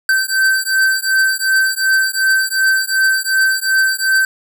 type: beating tone pair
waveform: square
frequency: 1547 / 1549.7 Hz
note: G6 / G6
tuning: -23 / -20 cents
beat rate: 2.7 Hz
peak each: -16 dBFS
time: 0.09-4.25 s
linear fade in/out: 2 ms
effects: none